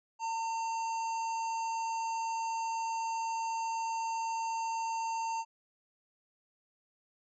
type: harmonic tone with a mistuned harmonic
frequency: 907 Hz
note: A#5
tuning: 48 cents flat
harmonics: 1 / 3 / 5 / 7 / 8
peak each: -32 / -46 / -51 / -49 / -53 dBFS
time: 0.19-5.45 s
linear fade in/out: 50 ms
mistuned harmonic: 5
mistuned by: +48 cents
effects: none